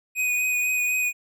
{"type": "tone with vibrato", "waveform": "square", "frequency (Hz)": 2489, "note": "D#7", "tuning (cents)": 0, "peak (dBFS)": -22, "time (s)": [0.15, 1.13], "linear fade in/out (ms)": 50, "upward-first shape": "sine", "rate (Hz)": 4, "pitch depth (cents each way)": 16, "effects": []}